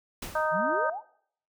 pink noise with exponential decay, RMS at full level -34 dBFS, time 0.22-0.62 s, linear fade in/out 5 ms, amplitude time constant 85 ms
harmonic tone, 310.4 Hz, D#4, 4 cents flat, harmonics 2 / 3 / 4 / 5, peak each -28 / -30 / -31 / -32 dBFS, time 0.35-0.9 s, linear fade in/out 5 ms
sine exponential sweep, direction up, 151.2 to 974 Hz, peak -32 dBFS, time 0.51-1.02 s, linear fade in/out 50 ms
effects noise-tail reverb RT60 0.6 s tail -20 dB re dry

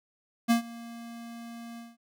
square tone with ADSR envelope, 233.1 Hz, A#3, in tune, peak -19 dBFS, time 0.48-1.97 s, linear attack 27 ms, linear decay 110 ms, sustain -22 dB, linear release 190 ms, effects none

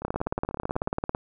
two click trains, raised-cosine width 1 ms, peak -12 / -24 dBFS, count 21 / 15, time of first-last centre 0.05-1.149 / 0.02-0.879 s, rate 18.2 / 16.3 Hz, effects none

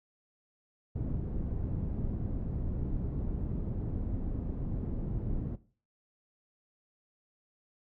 pink low-pass noise, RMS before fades -34 dBFS, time 0.95-5.56 s, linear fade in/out 10 ms, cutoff 240 Hz, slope 12 dB/octave, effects noise-tail reverb RT60 0.4 s tail -17 dB re dry

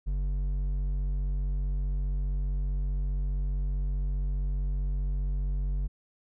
sine tone with hard clipping, 47.62 Hz, G1, 49 cents flat, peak -28 dBFS, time 0.06-5.88 s, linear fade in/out 20 ms, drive 6 dB, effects none

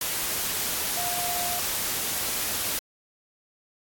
sine tone in noise, 707 Hz, F5, 21 cents sharp, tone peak -31 dBFS, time 0.97-1.59 s, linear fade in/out 2 ms, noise white, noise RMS -28 dBFS, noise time 0.01-2.79 s, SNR -6 dB, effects AAC 64 kbps

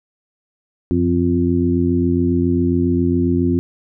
harmonic tone with a mistuned harmonic, 87.31 Hz, F2, in tune, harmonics 1 / 2 / 3 / 4, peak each -20 / -21 / -17 / -20 dBFS, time 0.91-3.59 s, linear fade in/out 0 ms, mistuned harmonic 1, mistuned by +63 cents, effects none

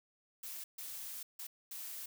blue noise bursts at uneven times, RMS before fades -45 dBFS, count 4, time 0.43-0.64 / 0.78-1.23 / 1.39-1.47 / 1.71-2.06 s, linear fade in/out 5 ms, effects none

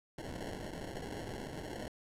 blue noise with sample-and-hold, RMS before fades -43 dBFS, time 0.18-1.88 s, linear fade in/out 2 ms, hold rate 1225 Hz, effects low-pass 11000 Hz 12 dB/octave

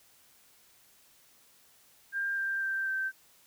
sine tone with pitch steps, 1596 / 1582.2 / 1568.6 / 1555 Hz, G6 / G6 / G6 / G6, +31 / +16 / +1 / -14 cents, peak -29 dBFS, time 2.12-3.12 s, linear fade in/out 50 ms, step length 250 ms, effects white hiss -62 dBFS RMS until 3.46 s

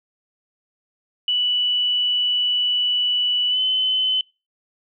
sine tone with pitch glide, 2960 to 3038 Hz, F#7 to F#7, 0 to +45 cents, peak -17 dBFS, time 1.28-4.21 s, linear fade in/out 2 ms, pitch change +45 cents, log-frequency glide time 3.49-3.6 s, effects noise-tail reverb RT60 0.3 s tail -25 dB re dry

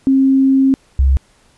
sine tone pair in turn, 268 / 67 Hz, C4 / C2, +42 / +42 cents, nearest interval 2 octaves, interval 2400 cents, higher first, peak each -8 dBFS, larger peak neither, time 0.07-0.74 / 0.99-1.17 s, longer first, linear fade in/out 0 ms, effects pink hiss -53 dBFS RMS until 1.57 s + resampled to 24000 Hz

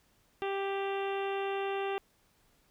harmonic tone, 393.1 Hz, G4, 5 cents sharp, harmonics 1 / 2 / 3 / 4 / 5 / 6 / 7 / 8 / 9, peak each -33 / -37 / -43 / -46 / -47 / -50 / -44 / -52 / -53 dBFS, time 0.42-1.98 s, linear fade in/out 0 ms, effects pink hiss -69 dBFS RMS until 2.7 s

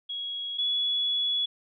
sine tone pair in turn, 3322 / 3390 Hz, G#7 / G#7, 0 / +35 cents, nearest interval unison, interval 35 cents, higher second, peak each -31 / -24 dBFS, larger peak second, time 0.09-0.58 / 0.58-1.46 s, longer second, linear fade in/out 10 ms, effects none

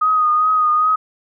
sine tone with vibrato, 1244.5 Hz, D#6, in tune, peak -12 dBFS, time 0.01-0.96 s, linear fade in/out 10 ms, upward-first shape triangle, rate 2.5 Hz, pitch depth 35 cents each way, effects none

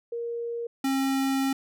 sine / square tone pair in turn, 469.2 / 269.5 Hz, A#4 / C#4, +11 / -49 cents, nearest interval minor seventh, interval 960 cents, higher first, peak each -29 / -24 dBFS, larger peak second, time 0.12-0.67 / 0.84-1.53 s, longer second, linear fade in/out 5 ms, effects none

